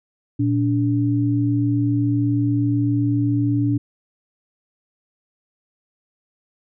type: tone pair together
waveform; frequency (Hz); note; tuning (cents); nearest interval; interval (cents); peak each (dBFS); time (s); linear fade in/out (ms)
sine; 116.8 / 288.8; A#2 / D4; +4 / -29; octave + major third; 1567; -19; 0.39-3.78; 10
effects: none